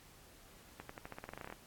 accelerating click train, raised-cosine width 0.5 ms, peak -30 dBFS, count 15, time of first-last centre 0.8-1.525 s, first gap 94 ms, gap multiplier 0.9, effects pink hiss -60 dBFS RMS until 1.66 s + AAC 64 kbps

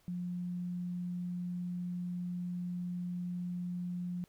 sine tone, 177.5 Hz, F3, 28 cents sharp, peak -35 dBFS, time 0.08-4.24 s, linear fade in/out 0 ms, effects pink hiss -69 dBFS RMS until 4.28 s

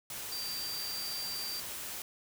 sine tone in noise, 4699 Hz, D8, in tune, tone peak -37 dBFS, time 0.32-1.6 s, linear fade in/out 2 ms, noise white, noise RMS -41 dBFS, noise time 0.1-2.02 s, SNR +1 dB, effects none

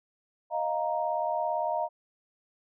sine chord, Eb suspended second, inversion none, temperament just, 622.3 / 700 / 933.4 Hz, Eb5 / F5 / Bb5, 0 / +4 / +2 cents, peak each -31 dBFS, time 0.5-1.89 s, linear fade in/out 50 ms, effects none

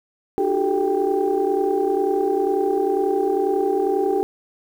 sine tone cluster, 302.1 / 360 / 390.1 / 432.2 / 788 Hz, D4 / F#4 / G4 / A4 / G5, +49 / -47 / -8 / -31 / +9 cents, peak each -27 / -25 / -20 / -24 / -25 dBFS, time 0.38-4.23 s, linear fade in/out 0 ms, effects tanh soft clip ceiling -8 dBFS + 8-bit

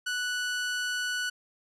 sawtooth tone, 1480 Hz, F#6, in tune, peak -25 dBFS, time 0.06-1.3 s, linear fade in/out 10 ms, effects low-pass 9000 Hz 12 dB/octave

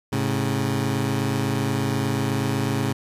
20% pulse tone pair together, 107.4 / 135.62 Hz, A2 / C#3, -41 / -38 cents, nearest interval major third, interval 403 cents, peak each -20 / -19 dBFS, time 0.12-2.93 s, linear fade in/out 10 ms, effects resampled to 32000 Hz

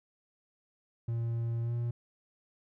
triangle tone with pitch glide, 116.2 to 118.71 Hz, A#2 to A#2, -5 to +32 cents, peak -28 dBFS, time 1.08-1.91 s, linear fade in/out 5 ms, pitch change +37 cents, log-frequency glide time 1.62-1.73 s, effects none

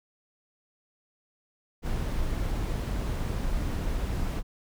brown noise, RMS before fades -29 dBFS, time 1.82-4.43 s, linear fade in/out 50 ms, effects none

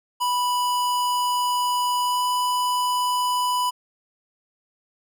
square tone with pitch glide, 986 to 991.7 Hz, B5 to B5, -3 to +7 cents, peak -21 dBFS, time 0.2-3.71 s, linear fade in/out 20 ms, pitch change +10 cents, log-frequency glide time 2.01-2.25 s, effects none

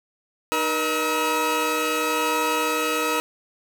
25% pulse tone cluster, 307.5 / 477 / 955 / 1284 Hz, D#4 / A#4 / A#5 / E6, -20 / +40 / +42 / -46 cents, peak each -25 / -22 / -27 / -21 dBFS, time 0.52-3.2 s, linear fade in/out 0 ms, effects none

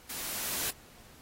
white noise with level ramp, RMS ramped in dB -39 to -32 dBFS, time 0.09-0.71 s, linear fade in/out 10 ms, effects pink hiss -56 dBFS RMS until 1.21 s + AAC 48 kbps

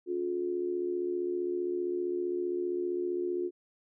sine tone with amplitude modulation, 356.7 Hz, F4, 37 cents sharp, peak -26 dBFS, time 0.06-3.51 s, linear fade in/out 50 ms, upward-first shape sine, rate 75.3 Hz, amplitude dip 70%, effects none

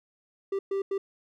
triangle tone bursts at uneven times, 392 Hz, G4, in tune, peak -24 dBFS, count 3, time 0.52-0.59 / 0.71-0.82 / 0.91-0.98 s, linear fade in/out 5 ms, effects none

